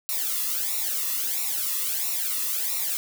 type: noise with flanger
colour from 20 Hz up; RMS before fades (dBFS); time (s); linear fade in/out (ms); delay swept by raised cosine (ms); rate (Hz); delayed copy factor
blue; -27; 0.09-2.97; 0; 0.62 to 1.33; 1.5; -0.9
effects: none

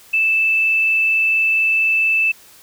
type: tone with frequency modulation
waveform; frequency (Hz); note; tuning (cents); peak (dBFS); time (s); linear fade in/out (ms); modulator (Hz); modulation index
sine; 2637; E7; 0; -13; 0.13-2.32; 10; 24.3; 0.32
effects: white hiss -46 dBFS RMS until 2.62 s

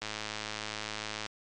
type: click train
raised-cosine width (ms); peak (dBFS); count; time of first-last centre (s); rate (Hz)
0.2; -18; 134; 0.02-1.263; 107
effects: MP3 64 kbps

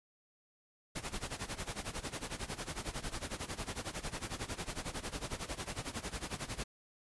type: noise with tremolo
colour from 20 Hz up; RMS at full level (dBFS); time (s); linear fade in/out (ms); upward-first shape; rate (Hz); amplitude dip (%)
pink; -38; 0.95-6.64; 10; sine; 11; 85
effects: resampled to 24000 Hz

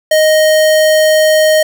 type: tone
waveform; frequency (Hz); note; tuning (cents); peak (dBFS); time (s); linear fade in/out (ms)
square; 622.3; D#5; 0; -7; 0.11-1.63; 5
effects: none

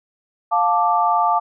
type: chord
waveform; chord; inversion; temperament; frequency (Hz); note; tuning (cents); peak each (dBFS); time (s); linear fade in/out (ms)
sine; D minor; first; just; 704.8 / 881 / 1174.7; F5 / A5 / D6; +16 / +2 / 0; -19 / -18 / -19; 0.51-1.4; 20
effects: none

